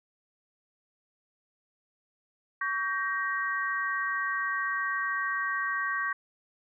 sine chord, G diminished, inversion second, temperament just, 1128.9 / 1568 / 1881.6 Hz, Db6 / G6 / Bb6, +31 / 0 / +16 cents, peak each -32 dBFS, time 2.61-6.13 s, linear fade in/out 5 ms, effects none

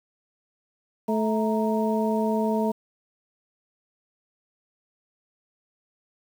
harmonic tone with a mistuned harmonic, 218.1 Hz, A3, 15 cents flat, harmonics 1 / 2 / 3 / 4, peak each -24 / -27 / -29 / -30 dBFS, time 1.08-2.72 s, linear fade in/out 10 ms, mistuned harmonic 4, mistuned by +110 cents, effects 8-bit

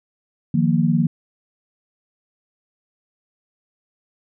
sine chord, Eb suspended second, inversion none, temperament just, 155.56 / 175.01 / 233.3 Hz, Eb3 / F3 / Bb3, 0 / +4 / +2 cents, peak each -19 dBFS, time 0.54-1.07 s, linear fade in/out 5 ms, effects none

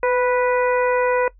harmonic tone with a mistuned harmonic, 492.2 Hz, B4, 6 cents flat, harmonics 1 / 2 / 3 / 4 / 5, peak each -17 / -23 / -27 / -29 / -31 dBFS, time 0.03-1.28 s, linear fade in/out 2 ms, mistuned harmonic 1, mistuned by +27 cents, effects noise-tail reverb RT60 0.1 s tail -20 dB re dry + added 45 Hz sine -46 dBFS peak until 1.39 s

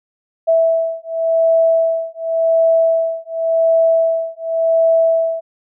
sine beating tone pair, 656 / 656.9 Hz, E5 / E5, -9 / -6 cents, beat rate 0.9 Hz, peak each -15 / -15 dBFS, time 0.47-5.41 s, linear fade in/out 20 ms, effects none

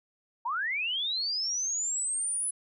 sine linear sweep, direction up, 880 to 10130 Hz, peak -28 dBFS, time 0.45-2.51 s, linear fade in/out 10 ms, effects none

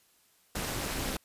pink noise with amplitude modulation, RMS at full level -30 dBFS, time 0.55-1.17 s, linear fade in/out 5 ms, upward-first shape sine, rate 229 Hz, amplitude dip 90%, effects white hiss -66 dBFS RMS until 1.24 s + resampled to 32000 Hz

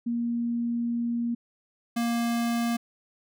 sine / square tone pair in turn, 235.9 / 234.5 Hz, A#3 / A#3, +21 / +11 cents, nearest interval unison, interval 10 cents, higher first, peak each -25 dBFS, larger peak neither, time 0.06-1.35 / 1.96-2.77 s, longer first, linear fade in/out 10 ms, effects none

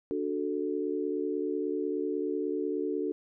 sine chord, D major, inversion none, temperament equal, 293.7 / 370 / 440 Hz, D4 / F#4 / A4, 0 / 0 / 0 cents, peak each -33 dBFS, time 0.11-3.12 s, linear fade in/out 0 ms, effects none

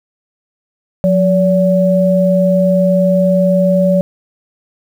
sine tone pair together, 180.17 / 572 Hz, F#3 / D5, -46 / -46 cents, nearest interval octave + minor sixth, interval 2000 cents, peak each -11 dBFS, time 1.04-4.01 s, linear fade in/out 0 ms, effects 7-bit

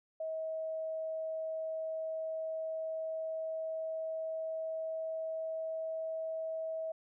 sine tone with pitch glide, 639 to 643.8 Hz, D#5 to E5, +46 to -41 cents, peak -35 dBFS, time 0.2-6.92 s, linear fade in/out 5 ms, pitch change +13 cents, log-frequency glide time 0.82-6.09 s, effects none

